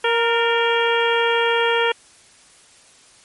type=harmonic tone with a mistuned harmonic; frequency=466.2 Hz; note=A#4; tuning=in tune; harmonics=1 / 2 / 3 / 4 / 5 / 6 / 7; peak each=-19 / -22 / -24 / -25 / -26 / -27 / -27 dBFS; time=0.04-1.92 s; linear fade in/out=5 ms; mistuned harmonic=4; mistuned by=-44 cents; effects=white hiss -50 dBFS RMS until 3.24 s + MP3 48 kbps